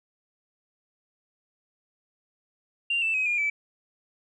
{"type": "tone with pitch steps", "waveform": "sine", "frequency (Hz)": [2779, 2654, 2534, 2419, 2310], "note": ["F7", "E7", "D#7", "D#7", "D7"], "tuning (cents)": [-9, 11, 31, -49, -29], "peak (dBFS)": -22, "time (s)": [2.9, 3.5], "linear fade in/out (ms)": 5, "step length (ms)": 120, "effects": ["tanh soft clip ceiling -18 dBFS"]}